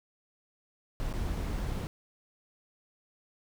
brown noise with dropouts, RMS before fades -33 dBFS, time 1-1.87 s, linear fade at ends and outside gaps 0 ms, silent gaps 1.128-1.138 s, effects none

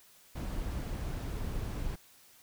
brown noise, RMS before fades -36 dBFS, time 0.35-1.96 s, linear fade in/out 10 ms, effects white hiss -60 dBFS RMS until 2.42 s

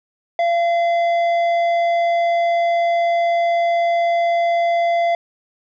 sine tone with tanh clipping, 684 Hz, F5, 36 cents flat, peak -16 dBFS, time 0.39-5.15 s, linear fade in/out 2 ms, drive 9 dB, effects none

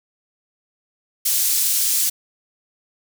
pink high-pass noise, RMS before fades -19 dBFS, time 1.25-2.1 s, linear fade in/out 10 ms, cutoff 6800 Hz, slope 12 dB/octave, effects none

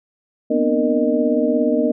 sine tone cluster, 239.5 / 256.5 / 301.4 / 464.8 / 614 Hz, A#3 / C4 / D4 / A#4 / D#5, +47 / -34 / +45 / -5 / -23 cents, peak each -21 dBFS, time 0.5-1.92 s, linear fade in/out 10 ms, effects none

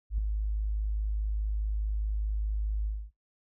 sine tone with ADSR envelope, 52.4 Hz, G#1, 16 cents sharp, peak -23 dBFS, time 0.1-3.11 s, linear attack 81 ms, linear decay 3 ms, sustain -4 dB, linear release 250 ms, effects noise-tail reverb RT60 0.2 s tail -26 dB re dry

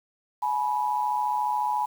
sine tone pair together, 845.8 / 980 Hz, G#5 / B5, +31 / -14 cents, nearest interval minor third, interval 255 cents, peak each -26 dBFS, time 0.42-1.86 s, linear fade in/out 10 ms, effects 8-bit

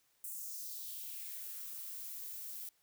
violet noise with high-pass filter sweep, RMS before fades -45 dBFS, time 0.24-2.69 s, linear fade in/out 2 ms, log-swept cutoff 8600 to 260 Hz, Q 2.2, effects white hiss -74 dBFS RMS until 2.82 s

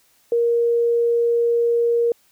sine tone, 469.9 Hz, A#4, 14 cents sharp, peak -15 dBFS, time 0.32-2.12 s, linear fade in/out 2 ms, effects white hiss -59 dBFS RMS until 2.31 s

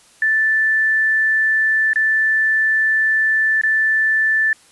sine tone with dropouts, 1760 Hz, A6, in tune, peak -13 dBFS, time 0.22-4.53 s, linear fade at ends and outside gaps 2 ms, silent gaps 1.933-1.958 / 3.614-3.635 s, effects white hiss -50 dBFS RMS until 4.71 s + resampled to 24000 Hz

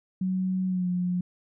sine tone with pitch glide, 186.4 to 179.22 Hz, F#3 to F3, +13 to +45 cents, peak -24 dBFS, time 0.21-1.21 s, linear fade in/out 5 ms, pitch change -68 cents, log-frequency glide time 0.67-0.88 s, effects none

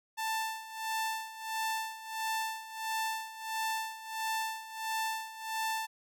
sawtooth tone with tremolo, 886 Hz, A5, 12 cents sharp, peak -27 dBFS, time 0.17-5.87 s, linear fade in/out 20 ms, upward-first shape sine, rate 1.5 Hz, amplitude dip 80%, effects none

